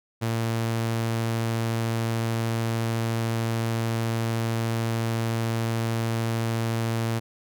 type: tone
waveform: sawtooth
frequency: 114.2 Hz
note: A#2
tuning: 35 cents flat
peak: -20 dBFS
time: 0.21-7.2 s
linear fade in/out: 20 ms
effects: none

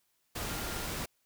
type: tone in noise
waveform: sine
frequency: 1396.9 Hz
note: F6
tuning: in tune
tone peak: -47 dBFS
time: 0.45-0.87 s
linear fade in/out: 10 ms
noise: pink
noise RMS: -37 dBFS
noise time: 0.35-1.06 s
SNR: -13 dB
effects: white hiss -75 dBFS RMS until 1.25 s

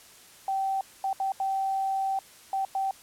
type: tone bursts at uneven times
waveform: sine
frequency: 775 Hz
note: G5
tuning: 20 cents flat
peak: -25 dBFS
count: 6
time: 0.48-0.81 / 1.04-1.13 / 1.2-1.32 / 1.4-2.19 / 2.53-2.65 / 2.75-2.91 s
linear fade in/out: 2 ms
effects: white hiss -52 dBFS RMS until 3.02 s + low-pass 12000 Hz 12 dB/octave

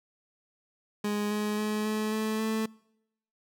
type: tone with pitch steps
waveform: 30% pulse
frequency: 207.7 / 210.1 / 212.6 / 215 / 217.5 / 220.1 Hz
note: G#3 / G#3 / G#3 / A3 / A3 / A3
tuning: 0 / +20 / +41 / -40 / -20 / +1 cents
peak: -25 dBFS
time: 1.04-2.66 s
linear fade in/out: 5 ms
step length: 270 ms
effects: noise-tail reverb RT60 0.8 s tail -25 dB re dry

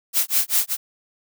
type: noise with tremolo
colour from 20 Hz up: blue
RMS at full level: -17 dBFS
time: 0.13-0.77 s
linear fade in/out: 50 ms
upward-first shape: sine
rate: 5.1 Hz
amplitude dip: 100%
effects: none

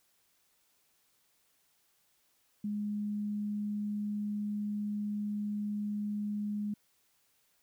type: tone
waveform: sine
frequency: 207.7 Hz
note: G#3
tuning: in tune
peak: -32 dBFS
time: 2.64-6.74 s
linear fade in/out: 5 ms
effects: white hiss -72 dBFS RMS until 7.62 s

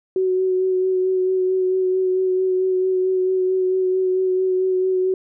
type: tone with vibrato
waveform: sine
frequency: 372.7 Hz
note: F#4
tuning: 13 cents sharp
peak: -16 dBFS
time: 0.16-5.14 s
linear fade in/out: 2 ms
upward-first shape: sine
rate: 4.5 Hz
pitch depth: 17 cents each way
effects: none

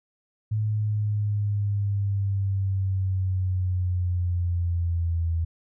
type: linear sweep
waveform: sine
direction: down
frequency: 107.9 to 82.41 Hz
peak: -22 dBFS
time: 0.51-5.45 s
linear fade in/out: 10 ms
effects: none

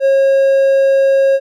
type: tone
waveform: triangle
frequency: 543 Hz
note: C#5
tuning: 36 cents flat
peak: -6 dBFS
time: 0-1.4 s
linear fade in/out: 50 ms
effects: none

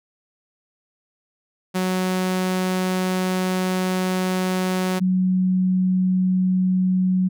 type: tone pair in turn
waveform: sawtooth / sine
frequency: 185 / 185 Hz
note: F#3 / F#3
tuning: 0 / 0 cents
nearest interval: unison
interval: 0 cents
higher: neither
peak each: -16 dBFS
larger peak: neither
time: 1.74-5 / 5-7.29 s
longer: first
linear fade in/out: 20 ms
effects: none

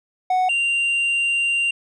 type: tone pair in turn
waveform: triangle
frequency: 740 / 2775 Hz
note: F#5 / F7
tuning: 0 / -12 cents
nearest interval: octave + major seventh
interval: 2288 cents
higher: second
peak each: -14 / -16 dBFS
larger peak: first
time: 0.3-0.49 / 0.49-1.71 s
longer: second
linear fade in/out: 5 ms
effects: resampled to 24000 Hz

